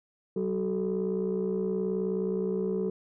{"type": "tone cluster", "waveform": "sine", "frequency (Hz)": [189.9, 378.4, 437.5], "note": ["F#3", "F#4", "A4"], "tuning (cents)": [45, 39, -10], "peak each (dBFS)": -30, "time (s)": [0.36, 2.9], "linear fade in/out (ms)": 5, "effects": ["tanh soft clip ceiling -21 dBFS"]}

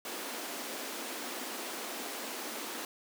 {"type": "high-pass noise", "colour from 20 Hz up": "pink", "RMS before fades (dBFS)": -40, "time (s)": [0.05, 2.85], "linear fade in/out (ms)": 2, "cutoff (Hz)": 230, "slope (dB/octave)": 48, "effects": []}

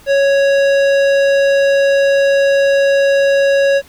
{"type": "tone with tanh clipping", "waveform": "sine", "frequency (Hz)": 554.4, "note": "C#5", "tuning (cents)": 0, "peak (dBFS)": -11, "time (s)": [0.06, 3.82], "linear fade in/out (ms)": 50, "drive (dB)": 16, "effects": ["pink hiss -44 dBFS RMS until 3.88 s"]}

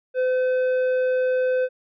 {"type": "tone with tanh clipping", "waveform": "sine", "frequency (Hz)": 510, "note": "C5", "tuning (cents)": -44, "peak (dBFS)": -20, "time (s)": [0.14, 1.69], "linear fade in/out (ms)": 50, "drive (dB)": 8, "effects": []}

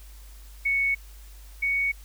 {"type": "tone pair in turn", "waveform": "sine", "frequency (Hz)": [2217, 2229], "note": ["C#7", "C#7"], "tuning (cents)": [0, 9], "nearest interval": "unison", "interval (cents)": 9, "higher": "second", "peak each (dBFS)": [-21, -22], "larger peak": "first", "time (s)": [[0.65, 0.95], [1.62, 1.92]], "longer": "neither", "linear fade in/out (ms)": 10, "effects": ["added 50 Hz sine -43 dBFS peak until 2.04 s", "white hiss -54 dBFS RMS until 2.04 s"]}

